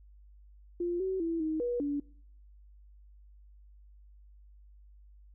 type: tone with pitch steps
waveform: sine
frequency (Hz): 348.3 / 378.4 / 331.9 / 314.2 / 483.8 / 287.4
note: F4 / F#4 / E4 / D#4 / B4 / D4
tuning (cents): -5 / +39 / +12 / +17 / -36 / -37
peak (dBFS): -29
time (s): 0.8-2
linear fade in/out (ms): 5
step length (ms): 200
effects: noise-tail reverb RT60 0.6 s tail -24 dB re dry + added 50 Hz sine -53 dBFS peak until 5.34 s